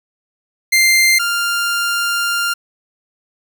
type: tone pair in turn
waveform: sawtooth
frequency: 2093 / 1396.9 Hz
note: C7 / F6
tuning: 0 / 0 cents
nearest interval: perfect fifth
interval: 700 cents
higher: first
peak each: -6 / -12 dBFS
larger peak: first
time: 0.72-1.19 / 1.19-2.54 s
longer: second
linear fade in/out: 10 ms
effects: none